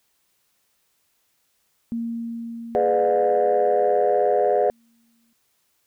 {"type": "tone with exponential decay", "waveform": "sine", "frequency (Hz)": 231.7, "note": "A#3", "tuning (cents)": -10, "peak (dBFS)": -23, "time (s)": [1.92, 5.33], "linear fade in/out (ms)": 0, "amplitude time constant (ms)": 740}
{"type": "chord", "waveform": "sine", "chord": "G# diminished seventh", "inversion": "none", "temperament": "just", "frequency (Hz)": [415.3, 498.4, 598, 717.6], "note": ["G#4", "B4", "D5", "F5"], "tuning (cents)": [0, 16, 31, 47], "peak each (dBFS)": -21, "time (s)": [2.75, 4.7], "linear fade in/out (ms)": 0}
{"effects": ["tanh soft clip ceiling -10 dBFS", "white hiss -68 dBFS RMS until 5.86 s"]}